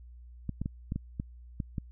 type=clicks; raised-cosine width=5 ms; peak=-20 dBFS; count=8; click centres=0.493 / 0.616 / 0.659 / 0.921 / 0.96 / 1.199 / 1.602 / 1.782 s; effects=added 60 Hz sine -47 dBFS peak until 1.91 s